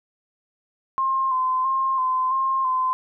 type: tone with vibrato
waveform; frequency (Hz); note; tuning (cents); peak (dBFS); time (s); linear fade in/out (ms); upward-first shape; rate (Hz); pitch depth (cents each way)
sine; 1046.5; C6; 0; -19; 0.98-2.93; 0; square; 1.5; 28
effects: none